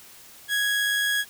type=tone with amplitude modulation; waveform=30% pulse; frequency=1661.2 Hz; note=G#6; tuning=in tune; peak=-18 dBFS; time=0.48-1.25 s; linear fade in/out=50 ms; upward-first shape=sine; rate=98.3 Hz; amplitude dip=25%; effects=white hiss -48 dBFS RMS until 1.29 s